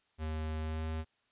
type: tone with pitch glide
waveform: square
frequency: 78.4 to 79.4 Hz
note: D#2 to D#2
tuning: +14 to +36 cents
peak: -35 dBFS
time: 0.18-1.05 s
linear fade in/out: 50 ms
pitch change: +22 cents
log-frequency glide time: 0.61-0.85 s
effects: white hiss -74 dBFS RMS until 1.31 s + resampled to 8000 Hz